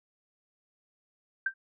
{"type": "tone with exponential decay", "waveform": "sine", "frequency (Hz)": 1568, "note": "G6", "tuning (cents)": 0, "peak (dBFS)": -22, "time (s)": [1.46, 1.54], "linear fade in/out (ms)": 5, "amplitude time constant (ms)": 17, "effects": []}